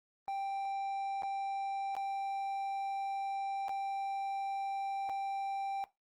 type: tone with dropouts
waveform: triangle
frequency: 786 Hz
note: G5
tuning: 4 cents sharp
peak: -32 dBFS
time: 0.28-5.84 s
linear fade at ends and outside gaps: 0 ms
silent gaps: 1.222-1.233 / 1.952-1.966 / 3.683-3.693 / 5.091-5.096 s
effects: noise-tail reverb RT60 0.2 s tail -17 dB re dry + Opus 24 kbps